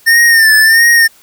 square tone with vibrato, 1807 Hz, A6, 46 cents sharp, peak -5 dBFS, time 0.06-1.08 s, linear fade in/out 20 ms, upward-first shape sine, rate 1.5 Hz, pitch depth 64 cents each way, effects white hiss -45 dBFS RMS until 1.22 s

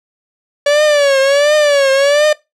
45% pulse tone with vibrato, 571 Hz, D5, 49 cents flat, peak -8 dBFS, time 0.66-2.33 s, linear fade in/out 5 ms, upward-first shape triangle, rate 1.4 Hz, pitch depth 120 cents each way, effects noise-tail reverb RT60 0.2 s tail -20 dB re dry + low-pass 7000 Hz 12 dB/octave

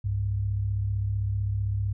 sine tone pair together, 65.41 / 101.01 Hz, C2 / G#2, 0 / -48 cents, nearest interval minor sixth, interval 752 cents, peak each -32 / -25 dBFS, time 0.04-1.93 s, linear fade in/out 10 ms, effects none

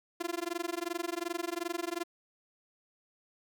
sawtooth tone with amplitude modulation, 343.7 Hz, F4, 28 cents flat, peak -26 dBFS, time 0.2-2.04 s, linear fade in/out 10 ms, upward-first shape sine, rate 22.7 Hz, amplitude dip 100%, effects none

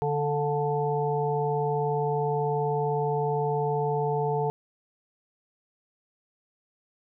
harmonic tone with a mistuned harmonic, 146.83 Hz, D3, in tune, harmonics 1 / 3 / 5 / 6, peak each -29 / -27 / -32 / -31 dBFS, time 0.02-4.5 s, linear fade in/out 0 ms, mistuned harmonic 5, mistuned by -32 cents, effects none

